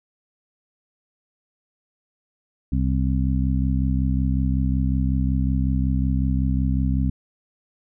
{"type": "harmonic tone", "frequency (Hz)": 65.41, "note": "C2", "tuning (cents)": 0, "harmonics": [1, 2, 3, 4], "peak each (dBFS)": [-21, -24, -26, -27], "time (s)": [2.72, 7.1], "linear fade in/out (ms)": 5, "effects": []}